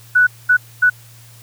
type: tone bursts at uneven times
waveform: sine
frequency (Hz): 1480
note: F#6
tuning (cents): 0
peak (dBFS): -8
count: 3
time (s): 0.15-0.27 / 0.49-0.57 / 0.82-0.9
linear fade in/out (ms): 10
effects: added 116 Hz sine -42 dBFS peak until 1.42 s + white hiss -46 dBFS RMS until 1.42 s

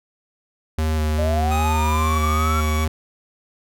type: tone with vibrato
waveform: square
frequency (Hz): 77.78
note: D#2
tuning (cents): 0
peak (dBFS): -19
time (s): 0.78-2.88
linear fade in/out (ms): 5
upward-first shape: square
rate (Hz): 2.5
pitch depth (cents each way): 16
type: linear sweep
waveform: sine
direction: up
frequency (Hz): 587.3 to 1365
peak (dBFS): -22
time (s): 1.18-2.61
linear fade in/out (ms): 10
type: tone with pitch glide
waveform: 25% pulse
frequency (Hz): 1252 to 1128.4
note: D#6 to C#6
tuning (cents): +10 to +30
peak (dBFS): -23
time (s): 1.5-2.86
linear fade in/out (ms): 20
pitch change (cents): -180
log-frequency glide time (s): 1.64-2.3
effects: none

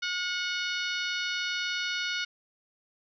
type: harmonic tone with a mistuned harmonic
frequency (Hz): 733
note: F#5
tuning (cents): -16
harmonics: 2 / 3 / 4 / 5 / 6 / 7 / 8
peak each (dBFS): -33 / -36 / -36 / -37 / -39 / -43 / -45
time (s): 0.02-2.25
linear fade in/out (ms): 10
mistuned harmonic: 2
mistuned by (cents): -31
effects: none

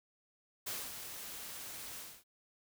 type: noise with ADSR envelope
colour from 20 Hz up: white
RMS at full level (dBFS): -39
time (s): 0.66-2.24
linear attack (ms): 11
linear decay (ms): 240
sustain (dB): -7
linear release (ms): 260
effects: none

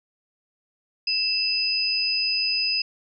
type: tone pair together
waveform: sine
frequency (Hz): 2648 / 5003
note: E7 / D#8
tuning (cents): +7 / +9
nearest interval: major seventh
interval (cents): 1102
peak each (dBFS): -27 / -22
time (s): 1.07-2.82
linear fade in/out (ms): 5
effects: none

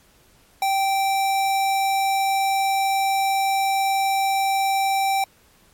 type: tone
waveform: square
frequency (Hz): 780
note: G5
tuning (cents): -9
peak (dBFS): -19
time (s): 0.62-5.24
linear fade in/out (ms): 2
effects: pink hiss -56 dBFS RMS until 5.73 s + MP3 64 kbps

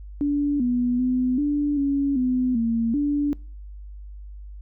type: tone with pitch steps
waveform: sine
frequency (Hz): 288.5 / 245.2 / 252.9 / 291.2 / 279.6 / 253 / 229.3 / 289.6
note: D4 / B3 / B3 / D4 / C#4 / B3 / A#3 / D4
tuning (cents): -31 / -12 / +41 / -15 / +15 / +42 / -28 / -24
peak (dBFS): -19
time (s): 0.21-3.33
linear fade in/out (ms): 0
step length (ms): 390
effects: noise-tail reverb RT60 0.4 s tail -24 dB re dry + added 50 Hz sine -36 dBFS peak until 4.61 s

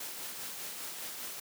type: noise with tremolo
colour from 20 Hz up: white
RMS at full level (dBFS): -40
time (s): 0-1.4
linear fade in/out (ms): 5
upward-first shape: triangle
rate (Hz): 5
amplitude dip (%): 35
effects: high-pass 150 Hz 12 dB/octave

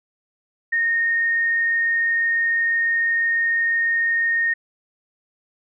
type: tone with frequency modulation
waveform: sine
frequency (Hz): 1846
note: A#6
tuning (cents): -17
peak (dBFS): -17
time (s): 0.72-4.54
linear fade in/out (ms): 10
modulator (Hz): 26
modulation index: 0.33
effects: none

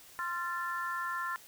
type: chord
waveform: sine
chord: F major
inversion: second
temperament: equal with one note detuned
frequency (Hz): 1046.5 / 1372.9 / 1760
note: C6 / F6 / A6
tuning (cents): 0 / -30 / 0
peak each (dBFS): -37 / -37 / -38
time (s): 0.19-1.36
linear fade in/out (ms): 0
effects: white hiss -55 dBFS RMS until 1.47 s

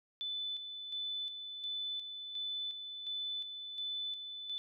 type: tone with tremolo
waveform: sine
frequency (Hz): 3503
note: A7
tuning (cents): -8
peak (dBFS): -36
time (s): 0.21-4.58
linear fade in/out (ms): 0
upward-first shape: square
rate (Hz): 1.4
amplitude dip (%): 50
effects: none

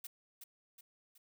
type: noise with echo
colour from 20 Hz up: blue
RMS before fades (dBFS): -45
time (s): 0.04-0.07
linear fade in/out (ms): 5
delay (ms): 370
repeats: 3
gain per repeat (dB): -6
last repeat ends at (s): 1.18
effects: none

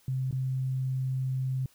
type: tone with dropouts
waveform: sine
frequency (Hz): 130.81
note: C3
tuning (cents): 0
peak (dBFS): -27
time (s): 0.08-1.66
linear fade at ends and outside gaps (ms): 2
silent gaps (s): 0.311-0.326
effects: white hiss -63 dBFS RMS until 1.74 s

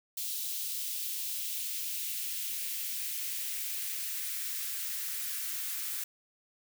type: noise with high-pass filter sweep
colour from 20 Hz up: blue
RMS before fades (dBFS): -36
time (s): 0.17-6.04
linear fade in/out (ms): 5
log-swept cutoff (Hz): 3500 to 1400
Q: 1.5
effects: none

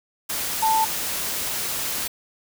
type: tone in noise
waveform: sine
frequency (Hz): 885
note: A5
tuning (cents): +10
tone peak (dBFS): -17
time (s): 0.62-0.85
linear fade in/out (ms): 10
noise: white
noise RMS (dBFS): -27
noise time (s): 0.29-2.08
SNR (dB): +7
effects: none

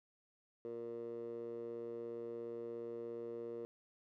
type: tone with band-pass filter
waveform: 15% pulse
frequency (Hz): 117.1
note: A#2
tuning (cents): +8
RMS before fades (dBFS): -45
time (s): 0.65-3.65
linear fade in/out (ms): 0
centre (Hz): 440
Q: 5.1
effects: none

